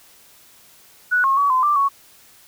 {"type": "tone with pitch steps", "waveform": "sine", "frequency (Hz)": [1473, 1082, 1133, 1027, 1179, 1112], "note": ["F#6", "C#6", "C#6", "C6", "D6", "C#6"], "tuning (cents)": [-8, -42, 37, -33, 6, 5], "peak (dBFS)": -14, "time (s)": [1.11, 1.89], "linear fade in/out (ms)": 20, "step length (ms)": 130, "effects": ["white hiss -50 dBFS RMS until 2.47 s"]}